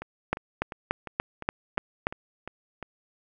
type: two click trains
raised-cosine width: 0.5 ms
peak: -9 / -21 dBFS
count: 7 / 9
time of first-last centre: 0.33-2.069 / 0.02-2.827 s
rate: 3.45 / 2.85 Hz
effects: none